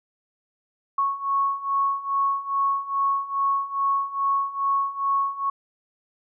sine beating tone pair, 1103 / 1105.4 Hz, C#6 / C#6, -9 / -5 cents, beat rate 2.4 Hz, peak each -26 / -23 dBFS, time 0.98-5.5 s, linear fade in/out 5 ms, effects none

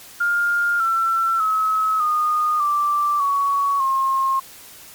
sine tone with pitch steps, 1408 / 1345.2 / 1285.2 / 1227.9 / 1173.1 / 1120.8 / 1070.8 Hz, F6 / E6 / E6 / D#6 / D6 / C#6 / C6, +14 / +35 / -44 / -23 / -2 / +19 / +40 cents, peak -16 dBFS, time 0.2-4.4 s, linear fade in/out 10 ms, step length 600 ms, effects white hiss -42 dBFS RMS until 4.94 s + MP3 96 kbps

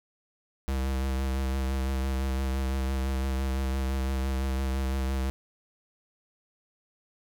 square tone with vibrato, 66.3 Hz, C2, 23 cents sharp, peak -27 dBFS, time 0.68-5.3 s, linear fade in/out 0 ms, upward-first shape sine, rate 5.9 Hz, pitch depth 27 cents each way, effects none

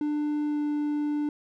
triangle tone with pitch glide, 297.4 to 295.7 Hz, D4 to D4, +22 to +12 cents, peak -23 dBFS, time 0.01-1.29 s, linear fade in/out 2 ms, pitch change -10 cents, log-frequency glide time 0.47-0.6 s, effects none

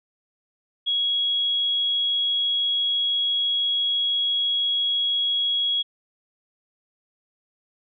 sine tone, 3322 Hz, G#7, in tune, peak -20 dBFS, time 0.86-5.83 s, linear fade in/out 20 ms, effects none

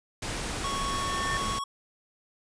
pink noise, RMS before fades -33 dBFS, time 0.22-1.59 s, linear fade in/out 5 ms
sine tone with exponential growth, 1799 Hz, A6, 38 cents sharp, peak -29 dBFS, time 0.35-1.37 s, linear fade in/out 1 ms, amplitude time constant 220 ms
square tone, 1108.7 Hz, C#6, in tune, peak -31 dBFS, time 0.64-1.64 s, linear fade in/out 5 ms
effects resampled to 22050 Hz

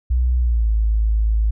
sine tone with pitch glide, 61.74 to 54.06 Hz, B1 to A1, 0 to -30 cents, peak -14 dBFS, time 0.1-1.51 s, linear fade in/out 10 ms, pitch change -230 cents, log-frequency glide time 0.38-0.7 s, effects none

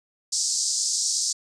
pink band-pass noise, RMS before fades -25 dBFS, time 0.32-1.33 s, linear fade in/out 10 ms, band 4700 to 8500 Hz, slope 48 dB/octave, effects resampled to 22050 Hz

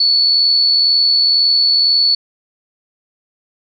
sine tone with amplitude modulation, 4435 Hz, C#8, in tune, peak -8 dBFS, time 0-2.15 s, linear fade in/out 5 ms, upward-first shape sine, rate 82 Hz, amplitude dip 30%, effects none

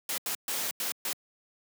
white noise bursts at uneven times, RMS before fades -32 dBFS, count 5, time 0.09-0.18 / 0.26-0.35 / 0.48-0.71 / 0.8-0.92 / 1.05-1.13 s, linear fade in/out 2 ms, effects high-pass 200 Hz 12 dB/octave

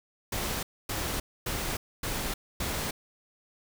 pink noise bursts, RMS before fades -32 dBFS, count 5, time 0.32-2.91 s, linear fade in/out 5 ms, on 310 ms, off 260 ms, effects none

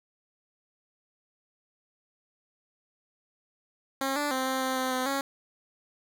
10% pulse tone with pitch steps, 269.7 / 292.1 / 260.9 / 262.5 / 261 / 258.9 / 256.2 / 275 Hz, C#4 / D4 / C4 / C4 / C4 / C4 / C4 / C#4, -47 / -9 / -5 / +6 / -4 / -18 / -36 / -14 cents, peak -19 dBFS, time 4.01-5.21 s, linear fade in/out 2 ms, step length 150 ms, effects none

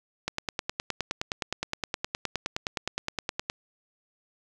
click train, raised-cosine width 0.2 ms, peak -11 dBFS, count 32, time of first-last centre 0.28-3.499 s, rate 9.63 Hz, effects none

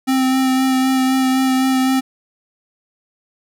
square tone with vibrato, 261.6 Hz, C4, in tune, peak -14 dBFS, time 0.07-2.01 s, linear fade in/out 20 ms, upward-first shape sine, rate 3.9 Hz, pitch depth 15 cents each way, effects none

